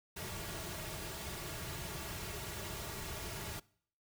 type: noise with comb filter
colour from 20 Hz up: pink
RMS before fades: -43 dBFS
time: 0.16-3.6 s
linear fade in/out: 10 ms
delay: 3.9 ms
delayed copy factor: -0.65
effects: noise-tail reverb RT60 0.6 s tail -23 dB re dry